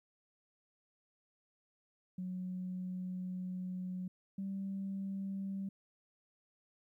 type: tone pair in turn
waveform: sine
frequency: 183.4 / 194.64 Hz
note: F#3 / G3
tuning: -15 / -12 cents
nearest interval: minor second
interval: 103 cents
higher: second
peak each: -37 / -36 dBFS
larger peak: second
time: 2.18-4.08 / 4.38-5.69 s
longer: first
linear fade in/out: 5 ms
effects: tanh soft clip ceiling -32 dBFS + 13-bit